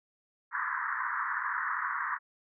pink band-pass noise, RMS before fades -33 dBFS, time 0.51-2.19 s, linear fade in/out 50 ms, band 970 to 1900 Hz, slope 96 dB/octave, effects none

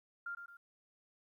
sine tone with echo, 1396.9 Hz, F6, in tune, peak -39 dBFS, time 0.26-0.35 s, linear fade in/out 5 ms, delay 110 ms, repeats 2, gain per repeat -7 dB, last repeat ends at 0.57 s, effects 13-bit

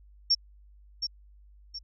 sine tone with echo, 5480 Hz, F8, 34 cents flat, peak -19 dBFS, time 0.3-0.35 s, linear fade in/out 10 ms, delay 720 ms, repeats 2, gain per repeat -8 dB, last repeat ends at 1.79 s, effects added 50 Hz sine -52 dBFS peak until 1.83 s

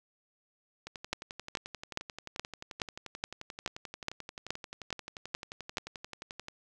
two click trains, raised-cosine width 0.2 ms, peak -14 / -24 dBFS, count 12 / 65, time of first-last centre 1.13-5.771 / 0.87-6.484 s, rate 2.37 / 11.4 Hz, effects none

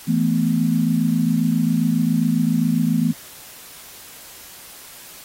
sine chord, E suspended fourth, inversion none, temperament just, 164.81 / 219.8 / 247.2 Hz, E3 / A3 / B3, 0 / -2 / +2 cents, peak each -20 dBFS, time 0.07-3.13 s, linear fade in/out 20 ms, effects white hiss -41 dBFS RMS until 5.24 s + AAC 48 kbps

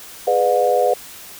sine chord, G# diminished seventh, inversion none, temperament just, 415.3 / 498.4 / 598 / 717.6 Hz, G#4 / B4 / D5 / F5, 0 / +16 / +31 / +47 cents, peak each -22 / -17 / -20 / -18 dBFS, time 0.27-0.94 s, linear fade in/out 5 ms, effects white hiss -38 dBFS RMS until 1.39 s

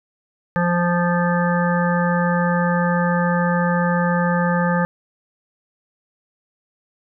harmonic tone, 174.61 Hz, F3, in tune, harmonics 1 / 3 / 5 / 7 / 9 / 10, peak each -18 / -23 / -25 / -26 / -28 / -28 dBFS, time 0.56-4.85 s, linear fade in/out 0 ms, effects none

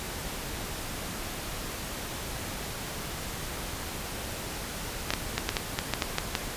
clicks, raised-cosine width 0.2 ms, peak -8 dBFS, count 10, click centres 5.105 / 5.137 / 5.38 / 5.491 / 5.568 / 5.789 / 5.937 / 6.022 / 6.184 / 6.352 s, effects pink hiss -36 dBFS RMS until 6.56 s + resampled to 32000 Hz

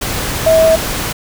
sine tone in noise, 645 Hz, E5, 38 cents flat, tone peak -6 dBFS, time 0.46-0.76 s, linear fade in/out 10 ms, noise pink, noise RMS -19 dBFS, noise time 0.01-1.13 s, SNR +10 dB, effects none

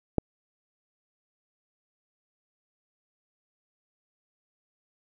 click, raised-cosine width 2 ms, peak -9 dBFS, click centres 0.183 s, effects none

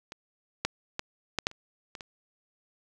clicks, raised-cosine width 0.2 ms, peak -23 / -9 / -14 / -10 / -8 / -30 / -23 / -23 dBFS, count 8, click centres 0.121 / 0.65 / 0.994 / 1.387 / 1.469 / 1.514 / 1.952 / 2.008 s, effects none

